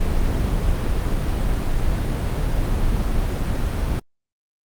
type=noise; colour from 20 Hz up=brown; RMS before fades=-20 dBFS; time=0-4 s; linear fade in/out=10 ms; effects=Opus 32 kbps